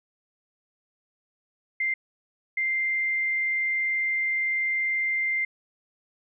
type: tone bursts at uneven times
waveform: sine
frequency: 2093 Hz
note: C7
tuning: in tune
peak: -23 dBFS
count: 2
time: 1.8-1.94 / 2.57-5.45 s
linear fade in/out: 5 ms
effects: none